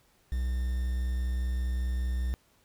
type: tone with quantisation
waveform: triangle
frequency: 62.5 Hz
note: B1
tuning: 21 cents sharp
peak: -25 dBFS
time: 0.32-2.34 s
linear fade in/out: 0 ms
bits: 8
effects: pink hiss -66 dBFS RMS until 2.64 s